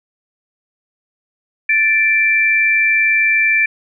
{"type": "tone pair together", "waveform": "sine", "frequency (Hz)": [1760, 2349], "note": ["A6", "D7"], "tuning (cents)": [0, 0], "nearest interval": "perfect fourth", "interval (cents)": 500, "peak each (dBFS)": [-16, -12], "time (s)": [1.69, 3.66], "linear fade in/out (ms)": 5, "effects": []}